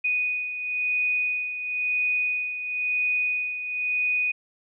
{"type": "beating tone pair", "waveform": "sine", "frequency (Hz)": [2482, 2482.98], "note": ["D#7", "D#7"], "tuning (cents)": [-5, -4], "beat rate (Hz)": 0.98, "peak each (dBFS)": [-24, -31], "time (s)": [0.04, 4.32], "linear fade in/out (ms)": 10, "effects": []}